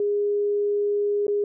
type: tone with dropouts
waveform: sine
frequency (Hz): 410.5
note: G#4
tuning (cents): -20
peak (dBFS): -20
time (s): 0-1.44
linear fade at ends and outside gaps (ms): 2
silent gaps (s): 1.268-1.28
effects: none